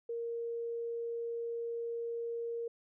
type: tone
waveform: sine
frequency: 466.2 Hz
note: A#4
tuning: in tune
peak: -35 dBFS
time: 0.09-2.68 s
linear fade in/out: 5 ms
effects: none